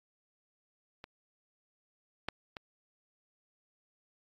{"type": "clicks", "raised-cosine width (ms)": 0.3, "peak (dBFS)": [-29, -17, -25], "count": 3, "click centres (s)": [1.041, 2.286, 2.568], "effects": ["AAC 48 kbps"]}